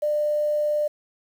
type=tone with quantisation; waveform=sine; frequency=597 Hz; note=D5; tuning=28 cents sharp; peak=-20 dBFS; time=0.02-0.88 s; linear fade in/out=10 ms; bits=8; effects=none